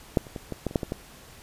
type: clicks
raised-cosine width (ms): 2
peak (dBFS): -6 / -29 / -20 / -18 / -13 / -25 / -8 / -16 / -15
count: 9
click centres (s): 0.172 / 0.268 / 0.362 / 0.523 / 0.667 / 0.711 / 0.758 / 0.832 / 0.921
effects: pink hiss -49 dBFS RMS until 1.42 s + resampled to 32000 Hz